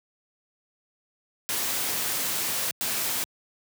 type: noise bursts at uneven times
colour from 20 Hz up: white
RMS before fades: -28 dBFS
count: 2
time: 1.49-2.71 / 2.81-3.24 s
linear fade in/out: 0 ms
effects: high-pass 100 Hz 12 dB/octave